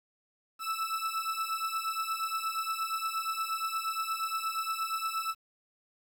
40% pulse beating tone pair, 1311 / 1319.5 Hz, E6 / E6, -10 / +1 cents, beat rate 8.5 Hz, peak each -34 / -33 dBFS, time 0.59-5.35 s, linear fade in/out 50 ms, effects 10-bit

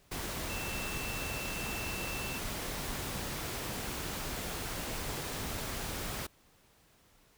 sine tone in noise, 2674 Hz, E7, 24 cents sharp, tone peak -41 dBFS, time 0.49-2.39 s, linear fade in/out 10 ms, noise pink, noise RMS -38 dBFS, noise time 0.11-6.27 s, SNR -6 dB, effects pink hiss -65 dBFS RMS until 7.37 s

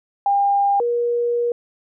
sine tone pair in turn, 802 / 476.9 Hz, G5 / A#4, +39 / +39 cents, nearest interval major sixth, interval 900 cents, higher first, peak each -14 / -17 dBFS, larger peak first, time 0.26-0.8 / 0.8-1.52 s, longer second, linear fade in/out 2 ms, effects none

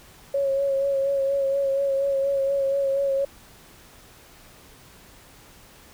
sine tone with vibrato, 550 Hz, C#5, 14 cents flat, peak -20 dBFS, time 0.34-3.25 s, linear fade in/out 5 ms, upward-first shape sine, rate 4.2 Hz, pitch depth 27 cents each way, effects pink hiss -50 dBFS RMS until 5.93 s

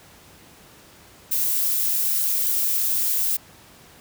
violet noise, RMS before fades -22 dBFS, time 1.31-3.37 s, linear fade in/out 10 ms, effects pink hiss -49 dBFS RMS until 4 s + high-pass 60 Hz 12 dB/octave

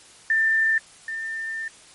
sine tone pair in turn, 1786 / 1796.1 Hz, A6 / A6, +25 / +35 cents, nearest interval unison, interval 10 cents, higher second, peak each -17 / -27 dBFS, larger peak first, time 0.3-0.78 / 1.08-1.68 s, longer second, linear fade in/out 2 ms, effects white hiss -49 dBFS RMS until 1.94 s + MP3 48 kbps

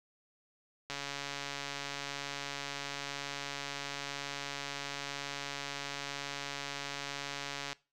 click train, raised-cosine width 0.2 ms, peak -21 dBFS, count 964, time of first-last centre 0.9-7.73 s, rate 141 Hz, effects noise-tail reverb RT60 0.3 s tail -21 dB re dry

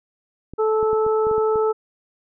clicks, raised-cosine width 3 ms, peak -22 dBFS, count 8, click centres 0.536 / 0.829 / 0.931 / 1.065 / 1.269 / 1.313 / 1.381 / 1.558 s
harmonic tone, 436.2 Hz, A4, 15 cents flat, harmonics 1 / 2 / 3, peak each -17 / -27 / -27 dBFS, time 0.58-1.73 s, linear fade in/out 20 ms
effects none

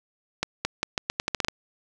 accelerating click train, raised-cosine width 0.2 ms, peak -7 dBFS, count 11, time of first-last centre 0.43-1.484 s, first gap 220 ms, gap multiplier 0.82, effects none

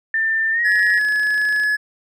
sine tone with pitch glide, 1789 to 1891 Hz, A6 to A#6, +28 to +24 cents, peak -16 dBFS, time 0.14-0.99 s, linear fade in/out 2 ms, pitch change +96 cents, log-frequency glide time 0.52-0.61 s
triangle tone, 1700 Hz, G#6, 40 cents sharp, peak -14 dBFS, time 0.64-1.77 s, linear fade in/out 20 ms
click train, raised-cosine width 0.2 ms, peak -20 dBFS, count 26, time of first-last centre 0.72-1.636 s, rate 27.3 Hz
effects none

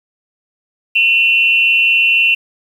sine tone with amplitude modulation, 2717 Hz, F7, 48 cents flat, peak -5 dBFS, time 0.95-2.35 s, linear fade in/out 10 ms, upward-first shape sine, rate 224 Hz, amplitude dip 80%, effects 7-bit

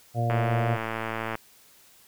harmonic tone, 117.6 Hz, A#2, 16 cents sharp, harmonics 1 / 2 / 3 / 4 / 5 / 6, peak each -24 / -36 / -38 / -38 / -34 / -30 dBFS, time 0.14-0.78 s, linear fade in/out 50 ms
click train, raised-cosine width 0.5 ms, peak -15 dBFS, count 119, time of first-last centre 0.3-1.354 s, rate 112 Hz
effects white hiss -56 dBFS RMS until 2.07 s

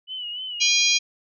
sine tone with vibrato, 2960 Hz, F#7, in tune, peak -29 dBFS, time 0.07-0.7 s, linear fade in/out 50 ms, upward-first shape sine, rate 3.4 Hz, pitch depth 60 cents each way
harmonic tone, 811 Hz, G#5, 41 cents flat, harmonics 3 / 4 / 5 / 6 / 7 / 8, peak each -22 / -23 / -24 / -25 / -25 / -26 dBFS, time 0.6-0.99 s, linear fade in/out 20 ms
effects none

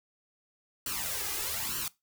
white noise with flanger, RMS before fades -34 dBFS, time 0.86-1.88 s, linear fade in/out 2 ms, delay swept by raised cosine 0.68 to 2.48 ms, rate 1.1 Hz, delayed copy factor +0.75, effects noise-tail reverb RT60 0.2 s tail -20 dB re dry

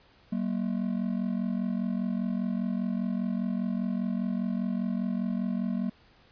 triangle ring-modulated tone, 213.1 Hz, G#3, 45 cents sharp, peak -22 dBFS, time 0.32-5.9 s, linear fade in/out 5 ms, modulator 22.5 Hz, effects pink hiss -60 dBFS RMS until 6.31 s + resampled to 11025 Hz

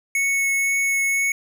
square tone with vibrato, 2205 Hz, C#7, 10 cents flat, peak -19 dBFS, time 0.15-1.32 s, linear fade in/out 2 ms, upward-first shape triangle, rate 2 Hz, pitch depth 8 cents each way, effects none

